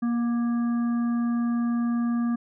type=harmonic tone with a mistuned harmonic; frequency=236.4 Hz; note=A#3; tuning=24 cents sharp; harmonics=1 / 3 / 5 / 7; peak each=-22 / -43 / -39 / -46 dBFS; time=0.02-2.36 s; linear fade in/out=10 ms; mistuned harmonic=3; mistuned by=+16 cents; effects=none